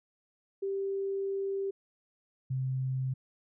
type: tone pair in turn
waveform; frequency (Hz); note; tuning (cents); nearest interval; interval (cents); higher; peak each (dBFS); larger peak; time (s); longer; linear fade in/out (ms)
sine; 391.9 / 130.78; G4 / C3; 0 / 0; octave + perfect fifth; 1900; first; -30 / -29; second; 0.62-1.71 / 2.5-3.14; first; 10
effects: none